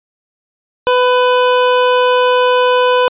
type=tone; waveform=25% pulse; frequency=499.3 Hz; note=B4; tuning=19 cents sharp; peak=-5 dBFS; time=0.87-3.08 s; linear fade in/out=0 ms; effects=resampled to 8000 Hz